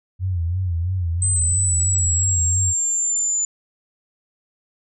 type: tone with vibrato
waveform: sine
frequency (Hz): 88.5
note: F2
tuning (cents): +23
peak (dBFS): -19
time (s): 0.19-2.74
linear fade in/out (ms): 50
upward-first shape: sine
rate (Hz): 3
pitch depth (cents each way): 110
type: linear sweep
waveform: sine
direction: down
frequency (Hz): 8180 to 7040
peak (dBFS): -18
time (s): 1.22-3.45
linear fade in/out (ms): 2
effects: none